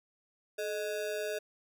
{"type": "ring-modulated tone", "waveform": "square", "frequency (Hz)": 523.3, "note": "C5", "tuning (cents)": 0, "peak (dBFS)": -31, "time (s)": [0.58, 1.39], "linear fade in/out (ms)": 10, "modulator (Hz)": 95.2, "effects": []}